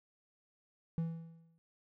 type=tone with exponential decay; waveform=triangle; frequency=164.81 Hz; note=E3; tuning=in tune; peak=-28 dBFS; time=0.98-1.58 s; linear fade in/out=0 ms; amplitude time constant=130 ms; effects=none